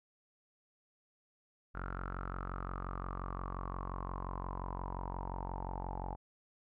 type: tone with low-pass filter sweep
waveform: sawtooth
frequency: 45.69 Hz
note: F#1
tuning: 21 cents flat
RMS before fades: -41 dBFS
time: 1.74-6.16 s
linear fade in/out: 20 ms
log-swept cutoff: 1400 to 850 Hz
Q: 8.9
effects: none